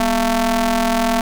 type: ring-modulated tone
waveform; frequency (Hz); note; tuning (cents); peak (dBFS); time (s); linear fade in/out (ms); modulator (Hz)
sawtooth; 220.6; A3; +5; -8; 0-1.21; 2; 462
effects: none